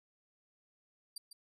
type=tone with echo; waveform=25% pulse; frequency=4699 Hz; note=D8; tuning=in tune; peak=-36 dBFS; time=1.16-1.18 s; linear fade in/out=5 ms; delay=150 ms; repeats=1; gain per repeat=-9 dB; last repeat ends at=1.33 s; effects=none